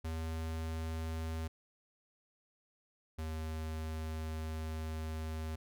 square tone pair in turn, 80.6 / 79.22 Hz, E2 / D#2, -38 / +32 cents, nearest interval unison, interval 30 cents, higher first, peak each -37 / -38 dBFS, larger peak first, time 0.04-1.48 / 3.18-5.56 s, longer second, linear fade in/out 10 ms, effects none

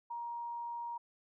sine tone, 943 Hz, A#5, 20 cents sharp, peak -38 dBFS, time 0.1-0.98 s, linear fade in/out 10 ms, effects none

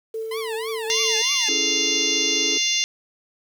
sine tone with tremolo, 445 Hz, A4, 20 cents sharp, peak -25 dBFS, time 0.14-1.22 s, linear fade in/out 5 ms, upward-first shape sine, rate 5.5 Hz, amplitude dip 25%
15% pulse tone with vibrato, 993 Hz, B5, 9 cents sharp, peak -24 dBFS, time 0.31-1.49 s, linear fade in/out 5 ms, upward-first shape triangle, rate 3.2 Hz, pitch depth 290 cents each way
harmonic tone, 698.5 Hz, F5, in tune, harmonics 3 / 4 / 5 / 6 / 7 / 8 / 9, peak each -29 / -25 / -25 / -29 / -30 / -27 / -26 dBFS, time 0.9-2.84 s, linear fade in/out 0 ms
triangle chord, A major seventh, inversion first, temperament equal with one note detuned, 277.2 / 331 / 415.3 / 440 Hz, C#4 / E4 / G#4 / A4, 0 / +7 / 0 / 0 cents, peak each -31 dBFS, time 1.48-2.58 s, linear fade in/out 10 ms
effects 8-bit

